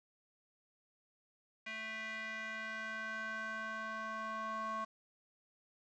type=tone with band-pass filter sweep; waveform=square; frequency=220 Hz; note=A3; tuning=in tune; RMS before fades=-42 dBFS; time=1.66-4.85 s; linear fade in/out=10 ms; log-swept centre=2200 to 1100 Hz; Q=3.9; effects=resampled to 16000 Hz + 10-bit